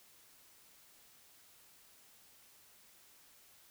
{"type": "silence", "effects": ["white hiss -63 dBFS RMS until 3.7 s"]}